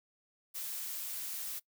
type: noise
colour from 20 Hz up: blue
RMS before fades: -40 dBFS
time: 0.54-1.6 s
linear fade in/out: 20 ms
effects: noise-tail reverb RT60 0.1 s tail -21 dB re dry